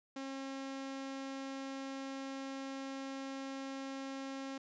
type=tone; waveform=sawtooth; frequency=270 Hz; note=C#4; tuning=45 cents flat; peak=-37 dBFS; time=0.16-4.58 s; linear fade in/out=5 ms; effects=resampled to 16000 Hz + 13-bit